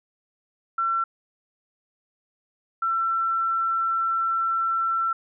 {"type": "tone pair in turn", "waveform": "sine", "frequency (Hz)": [1350, 1345], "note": ["E6", "E6"], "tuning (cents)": [41, 34], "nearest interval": "unison", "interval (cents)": 7, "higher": "first", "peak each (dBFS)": -21, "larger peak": "neither", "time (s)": [[0.78, 1.04], [2.82, 5.13]], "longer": "second", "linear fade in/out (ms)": 5, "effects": []}